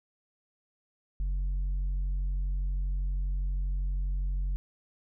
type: tone with tanh clipping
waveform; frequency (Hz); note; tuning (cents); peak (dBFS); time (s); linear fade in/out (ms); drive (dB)
triangle; 46.25; F#1; 0; -28; 1.2-4.56; 0; 8
effects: none